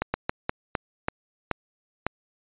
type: slowing click train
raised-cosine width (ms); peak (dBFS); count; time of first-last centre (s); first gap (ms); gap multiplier
0.5; -9; 8; 0.02-2.066; 120; 1.29
effects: resampled to 8000 Hz